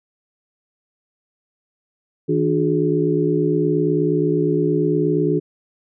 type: tone cluster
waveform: sine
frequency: 158.2 / 293.9 / 362.4 / 421.6 Hz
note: D#3 / D4 / F#4 / G#4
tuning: +29 / +1 / -36 / +26 cents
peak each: -21 dBFS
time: 2.28-5.4 s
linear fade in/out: 20 ms
effects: none